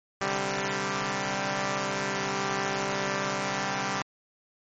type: chord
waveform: 5% pulse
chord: C suspended second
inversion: none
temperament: equal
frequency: 130.81 / 146.83 / 196 Hz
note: C3 / D3 / G3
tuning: 0 / 0 / 0 cents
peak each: -23 / -23 / -18 dBFS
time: 0.21-4.02 s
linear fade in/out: 2 ms
effects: MP3 32 kbps